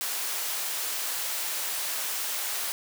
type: high-pass noise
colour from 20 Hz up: white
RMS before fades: -31 dBFS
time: 0.01-2.72 s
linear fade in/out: 0 ms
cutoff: 550 Hz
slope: 12 dB/octave
effects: none